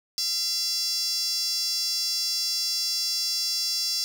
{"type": "tone with high-pass filter", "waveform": "sawtooth", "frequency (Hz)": 680, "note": "F5", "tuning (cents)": -46, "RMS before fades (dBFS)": -27, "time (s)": [0.18, 4.04], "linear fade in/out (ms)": 0, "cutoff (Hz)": 5100, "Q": 9.6, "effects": []}